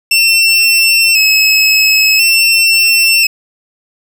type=tone with vibrato; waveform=25% pulse; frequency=2637 Hz; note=E7; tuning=in tune; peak=-3 dBFS; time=0.11-3.27 s; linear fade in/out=5 ms; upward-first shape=square; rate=0.48 Hz; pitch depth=40 cents each way; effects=none